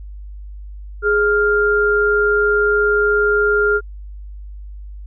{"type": "tone pair together", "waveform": "sine", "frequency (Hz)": [416.8, 1400.3], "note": ["G#4", "F6"], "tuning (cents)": [6, 4], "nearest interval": "octave + major sixth", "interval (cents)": 2098, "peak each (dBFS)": -15, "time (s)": [1.02, 3.81], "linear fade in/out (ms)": 50, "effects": ["added 50 Hz sine -30 dBFS peak until 5.06 s"]}